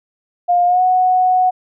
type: tone with pitch glide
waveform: sine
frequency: 707 to 737.4 Hz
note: F5 to F#5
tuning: +21 to -6 cents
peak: -10 dBFS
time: 0.48-1.51 s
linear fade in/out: 20 ms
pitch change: +73 cents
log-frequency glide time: 0.66-0.82 s
effects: none